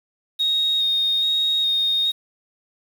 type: tone with vibrato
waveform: triangle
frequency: 3729 Hz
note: A#7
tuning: in tune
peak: -14 dBFS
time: 0.39-2.12 s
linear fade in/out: 20 ms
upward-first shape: square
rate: 1.2 Hz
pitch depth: 12 cents each way
effects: tanh soft clip ceiling -16 dBFS + 7-bit